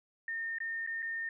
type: tone with dropouts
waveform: sine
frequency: 1823 Hz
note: A#6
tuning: 39 cents flat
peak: -34 dBFS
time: 0.28-1.29 s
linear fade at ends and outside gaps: 2 ms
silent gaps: 0.585-0.603 / 0.865-0.873 / 1.022-1.026 s
effects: none